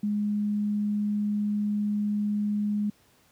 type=tone; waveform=sine; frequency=207.7 Hz; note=G#3; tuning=in tune; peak=-24 dBFS; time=0.03-2.9 s; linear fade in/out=5 ms; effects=pink hiss -62 dBFS RMS until 3.31 s + high-pass 60 Hz 12 dB/octave